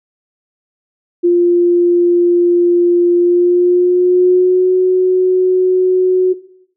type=tone with pitch glide; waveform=sine; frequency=349.2 to 369.1 Hz; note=F4 to F#4; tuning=0 to -4 cents; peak=-7 dBFS; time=1.23-6.34 s; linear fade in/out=20 ms; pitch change=+96 cents; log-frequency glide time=3.15-4.74 s; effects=noise-tail reverb RT60 0.7 s tail -17 dB re dry